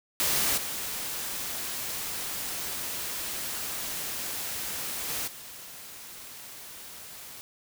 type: noise with level steps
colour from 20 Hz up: white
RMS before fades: -26 / -34 / -32 / -44 dBFS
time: 0.2-7.41 s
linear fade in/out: 0 ms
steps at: 0.57 / 5.08 / 5.27 s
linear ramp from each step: 10 ms
effects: none